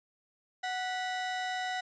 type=tone pair together; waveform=35% pulse; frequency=739.9 / 1956 Hz; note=F#5 / B6; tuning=0 / -17 cents; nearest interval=octave + perfect fourth; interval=1683 cents; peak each=-32 / -36 dBFS; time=0.63-1.81 s; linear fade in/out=10 ms; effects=resampled to 16000 Hz